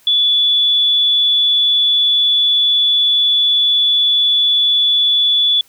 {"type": "tone", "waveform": "sine", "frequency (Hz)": 3442, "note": "A7", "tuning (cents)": -39, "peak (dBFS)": -10, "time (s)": [0.07, 5.61], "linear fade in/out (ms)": 2, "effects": ["white hiss -51 dBFS RMS until 5.68 s"]}